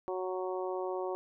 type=harmonic tone; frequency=185 Hz; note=F#3; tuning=in tune; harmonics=2 / 3 / 4 / 5 / 6; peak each=-35 / -39 / -41 / -43 / -45 dBFS; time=0.08-1.15 s; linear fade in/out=0 ms; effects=none